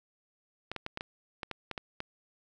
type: clicks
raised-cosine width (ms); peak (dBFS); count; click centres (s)
0.3; -20; 10; 0.716 / 0.763 / 0.864 / 0.974 / 1.009 / 1.432 / 1.513 / 1.713 / 1.778 / 2.004
effects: none